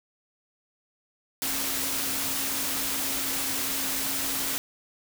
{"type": "tone in noise", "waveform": "sine", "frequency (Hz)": 271.1, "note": "C#4", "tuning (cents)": -38, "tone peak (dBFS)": -40, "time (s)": [1.42, 4.58], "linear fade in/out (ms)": 0, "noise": "white", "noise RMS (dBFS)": -29, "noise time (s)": [1.42, 4.58], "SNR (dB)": -14, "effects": []}